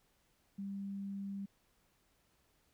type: tone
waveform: sine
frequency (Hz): 197.8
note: G3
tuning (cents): +16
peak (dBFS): -39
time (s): 0.58-1.46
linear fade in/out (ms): 10
effects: pink hiss -74 dBFS RMS until 2.73 s